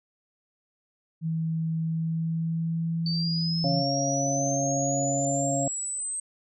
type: tone with pitch glide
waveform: sine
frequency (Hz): 161.9 to 166.16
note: E3 to E3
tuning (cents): -31 to +14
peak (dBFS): -25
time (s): 1.21-3.84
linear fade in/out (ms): 50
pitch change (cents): +45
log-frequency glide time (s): 1.79-3.24
type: linear sweep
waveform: sine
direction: up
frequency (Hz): 4544 to 8310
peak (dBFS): -29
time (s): 3.06-6.2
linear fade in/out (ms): 2
type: harmonic tone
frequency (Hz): 138.59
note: C#3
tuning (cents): 0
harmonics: 1 / 2 / 4 / 5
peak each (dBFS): -30 / -30 / -30 / -30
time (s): 3.64-5.68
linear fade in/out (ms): 2
effects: none